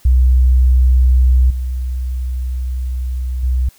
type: tone with level steps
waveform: sine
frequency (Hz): 63.2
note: B1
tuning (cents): +41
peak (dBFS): -7 / -17 / -12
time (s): 0.05-3.69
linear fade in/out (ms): 5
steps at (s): 1.5 / 3.43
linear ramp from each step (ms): 5
effects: white hiss -49 dBFS RMS until 3.78 s